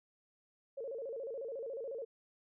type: tone with vibrato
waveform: sine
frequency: 500 Hz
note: B4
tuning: 21 cents sharp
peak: -39 dBFS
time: 0.77-2.05 s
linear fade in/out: 10 ms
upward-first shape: square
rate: 14 Hz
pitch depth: 160 cents each way
effects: none